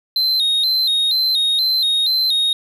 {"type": "tone with vibrato", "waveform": "triangle", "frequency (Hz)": 3907, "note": "B7", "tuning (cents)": -19, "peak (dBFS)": -13, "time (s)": [0.16, 2.53], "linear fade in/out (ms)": 2, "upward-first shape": "square", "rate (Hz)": 2.1, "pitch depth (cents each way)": 78, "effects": []}